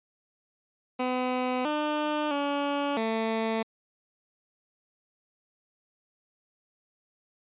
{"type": "tone with pitch steps", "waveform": "15% pulse", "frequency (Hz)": [252.8, 300.8, 285, 223.3], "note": ["B3", "D4", "C#4", "A3"], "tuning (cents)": [41, 42, 48, 26], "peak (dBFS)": -20, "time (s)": [0.99, 3.63], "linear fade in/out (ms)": 10, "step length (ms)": 660, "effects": ["resampled to 8000 Hz"]}